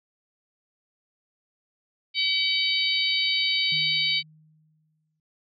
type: harmonic tone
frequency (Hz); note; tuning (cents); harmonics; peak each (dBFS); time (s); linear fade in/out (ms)
761; F#5; +48; 3 / 4 / 5 / 6; -27 / -27 / -27 / -27; 2.14-4.23; 50
type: tone with exponential decay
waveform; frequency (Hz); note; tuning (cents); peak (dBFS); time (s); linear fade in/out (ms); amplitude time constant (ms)
sine; 155.56; D#3; 0; -35; 3.72-5.2; 2; 320
effects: none